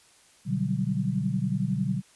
sine chord, G major seventh, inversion first, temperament equal, 123.47 / 146.83 / 185 / 196 Hz, B2 / D3 / F#3 / G3, 0 / 0 / 0 / 0 cents, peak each -31 / -30 / -29 / -30 dBFS, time 0.45-2.02 s, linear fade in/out 50 ms, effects white hiss -58 dBFS RMS until 2.15 s + resampled to 24000 Hz

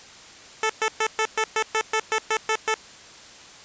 10% pulse tone bursts, 439 Hz, A4, 4 cents flat, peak -12 dBFS, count 12, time 0.63-2.742 s, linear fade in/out 2 ms, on 66 ms, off 120 ms, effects white hiss -45 dBFS RMS until 3.64 s + resampled to 16000 Hz

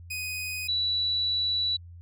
sawtooth / sine tone pair in turn, 2498 / 3941 Hz, D#7 / B7, +6 / -4 cents, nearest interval minor sixth, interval 790 cents, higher second, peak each -28 / -24 dBFS, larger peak second, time 0.1-0.68 / 0.68-1.77 s, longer second, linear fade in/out 10 ms, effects added 86 Hz sine -43 dBFS peak until 2.01 s

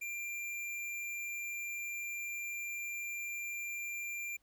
sine tone with hard clipping, 2378 Hz, D7, 21 cents sharp, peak -39 dBFS, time 0.01-4.37 s, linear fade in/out 10 ms, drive 18 dB, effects pink hiss -75 dBFS RMS until 4.42 s

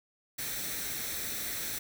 white noise with comb filter, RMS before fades -36 dBFS, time 0.38-1.79 s, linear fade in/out 10 ms, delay 0.51 ms, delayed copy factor +0.55, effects none

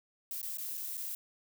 violet noise with dropouts, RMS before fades -39 dBFS, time 0.31-1.15 s, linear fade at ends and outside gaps 1 ms, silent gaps 0.416-0.429 / 0.572-0.583 / 0.772-0.776 / 0.971-0.977 s, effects none

